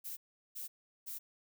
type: noise bursts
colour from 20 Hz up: violet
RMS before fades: -43 dBFS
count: 3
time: 0.04-1.19 s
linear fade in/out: 20 ms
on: 130 ms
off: 380 ms
effects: none